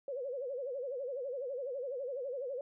sine tone with vibrato, 524 Hz, C5, 2 cents sharp, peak -36 dBFS, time 0.08-2.61 s, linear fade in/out 2 ms, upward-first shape sine, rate 12 Hz, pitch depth 150 cents each way, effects none

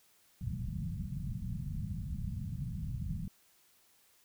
white low-pass noise, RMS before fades -38 dBFS, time 0.41-3.28 s, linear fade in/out 2 ms, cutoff 190 Hz, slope 48 dB/octave, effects white hiss -67 dBFS RMS until 4.24 s

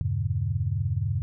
sine chord, E diminished seventh, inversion none, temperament just, 82.41 / 98.89 / 118.67 / 142.4 Hz, E2 / G2 / Bb2 / Db3, 0 / +16 / +31 / +47 cents, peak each -32 / -27 / -30 / -31 dBFS, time 0.01-1.22 s, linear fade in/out 0 ms, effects none

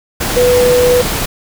sine tone in noise, 493.9 Hz, B4, in tune, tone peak -7 dBFS, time 0.36-1.02 s, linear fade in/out 10 ms, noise pink, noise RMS -17 dBFS, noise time 0.2-1.26 s, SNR +7 dB, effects none

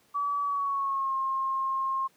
sine tone with pitch glide, 1145 to 1068.3 Hz, D6 to C6, -44 to +36 cents, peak -26 dBFS, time 0.14-2.08 s, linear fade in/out 20 ms, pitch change -120 cents, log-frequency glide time 0.43-1.15 s, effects pink hiss -64 dBFS RMS until 2.16 s + high-pass 150 Hz 12 dB/octave

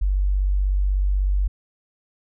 sine tone, 48.14 Hz, G1, 31 cents flat, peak -17 dBFS, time 0.01-1.48 s, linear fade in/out 10 ms, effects none

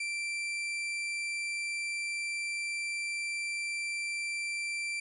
40% pulse tone, 2349 Hz, D7, in tune, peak -32 dBFS, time 0-5 s, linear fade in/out 5 ms, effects resampled to 24000 Hz

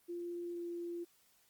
sine tone with pitch glide, 347 to 344.6 Hz, F4 to F4, -11 to -23 cents, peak -39 dBFS, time 0.08-1.05 s, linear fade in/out 20 ms, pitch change -12 cents, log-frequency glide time 0.53-0.59 s, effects white hiss -70 dBFS RMS until 1.49 s + Opus 24 kbps

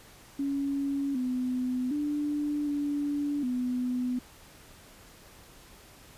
sine tone with pitch steps, 278.9 / 252.4 / 294.2 / 289.1 / 249.5 Hz, C#4 / B3 / D4 / D4 / B3, +11 / +38 / +3 / -27 / +18 cents, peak -27 dBFS, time 0.39-4.19 s, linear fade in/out 5 ms, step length 760 ms, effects pink hiss -53 dBFS RMS until 6.17 s + resampled to 32000 Hz

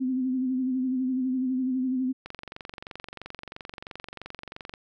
sine tone with vibrato, 257.6 Hz, C4, 27 cents flat, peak -24 dBFS, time 0-2.13 s, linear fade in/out 20 ms, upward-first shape sine, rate 12 Hz, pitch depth 41 cents each way
click train, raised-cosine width 0.3 ms, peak -22 dBFS, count 58, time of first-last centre 2.26-4.738 s, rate 23 Hz
effects none

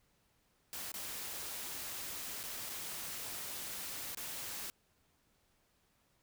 white noise with dropouts, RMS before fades -43 dBFS, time 0.73-4.7 s, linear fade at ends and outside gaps 0 ms, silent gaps 0.918-0.941 / 2.431-2.437 / 2.694-2.698 / 4.148-4.172 s, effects pink hiss -74 dBFS RMS until 6.22 s

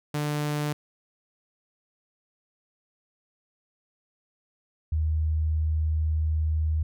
sawtooth / sine tone pair in turn, 148.4 / 78.2 Hz, D3 / D#2, +18 / +9 cents, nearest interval major seventh, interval 1109 cents, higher first, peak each -22 dBFS, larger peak neither, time 0.14-0.73 / 4.92-6.83 s, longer second, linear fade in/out 5 ms, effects none

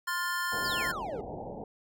square chord, F major, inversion second, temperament equal with one note detuned, 1046.5 / 1414 / 1760 Hz, C6 / F6 / A6, 0 / +21 / 0 cents, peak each -35 dBFS, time 0.07-0.92 s, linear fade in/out 10 ms
white low-pass noise, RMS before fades -40 dBFS, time 0.52-1.64 s, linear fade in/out 2 ms, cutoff 870 Hz, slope 96 dB/octave
triangle exponential sweep, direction down, 5274 to 390.5 Hz, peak -33 dBFS, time 0.64-1.21 s, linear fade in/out 5 ms
effects none

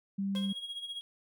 sine tone, 196.6 Hz, G3, 5 cents sharp, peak -30 dBFS, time 0.18-0.53 s, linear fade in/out 10 ms
sawtooth tone with exponential decay, 523.3 Hz, C5, in tune, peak -37 dBFS, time 0.35-0.65 s, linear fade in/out 0 ms, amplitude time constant 65 ms
triangle tone with tremolo, 3294 Hz, G#7, 15 cents flat, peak -34 dBFS, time 0.36-1.01 s, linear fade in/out 0 ms, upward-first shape sine, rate 15 Hz, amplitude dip 65%
effects none

